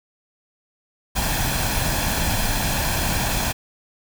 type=noise with comb filter; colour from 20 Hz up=pink; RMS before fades=-22 dBFS; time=1.15-3.53 s; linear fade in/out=20 ms; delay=1.2 ms; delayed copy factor=+0.55; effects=none